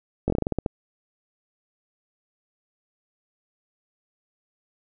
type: slowing click train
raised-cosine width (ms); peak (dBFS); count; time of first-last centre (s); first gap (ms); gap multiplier
2; -10; 10; 0.28-0.662; 20; 1.18
effects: none

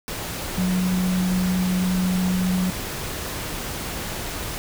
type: tone in noise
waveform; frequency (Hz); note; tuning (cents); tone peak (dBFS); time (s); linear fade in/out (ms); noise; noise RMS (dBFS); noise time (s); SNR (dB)
sine; 183.4; F#3; -15; -19; 0.58-2.7; 0; pink; -30; 0.08-4.58; +8
effects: none

